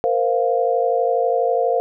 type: chord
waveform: sine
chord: Bb suspended second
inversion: none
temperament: equal with one note detuned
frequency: 466.2 / 518.4 / 698.5 Hz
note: Bb4 / C5 / F5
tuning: 0 / -16 / 0 cents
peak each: -20 dBFS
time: 0.04-1.8 s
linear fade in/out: 0 ms
effects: none